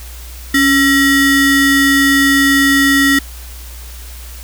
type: ring-modulated tone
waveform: square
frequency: 812 Hz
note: G#5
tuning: 39 cents flat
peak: -6 dBFS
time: 0.54-3.19 s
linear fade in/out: 5 ms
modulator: 1090 Hz
effects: added 60 Hz sine -29 dBFS peak until 4.43 s + white hiss -36 dBFS RMS until 4.43 s